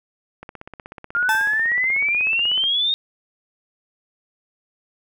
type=click train; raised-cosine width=0.5 ms; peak=-21 dBFS; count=37; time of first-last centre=0.43-2.639 s; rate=16.3 Hz
type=exponential sweep; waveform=sine; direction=up; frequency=1396.9 to 3729 Hz; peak=-17 dBFS; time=1.15-2.94 s; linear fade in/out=0 ms
type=tone with exponential decay; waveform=40% pulse; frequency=874 Hz; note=A5; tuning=12 cents flat; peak=-16 dBFS; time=1.29-1.71 s; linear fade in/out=1 ms; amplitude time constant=90 ms
effects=none